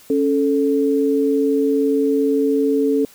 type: tone pair together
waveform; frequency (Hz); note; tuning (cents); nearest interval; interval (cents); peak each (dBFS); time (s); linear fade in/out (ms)
sine; 276.6 / 439; C#4 / A4; -4 / -4; minor sixth; 800; -17; 0.1-3.05; 2
effects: white hiss -47 dBFS RMS until 3.14 s